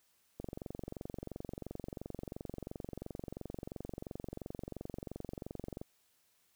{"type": "click train", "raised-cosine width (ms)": 2, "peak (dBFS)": -28, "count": 125, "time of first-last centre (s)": [0.4, 5.815], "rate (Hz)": 22.9, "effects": ["white hiss -73 dBFS RMS until 6.55 s"]}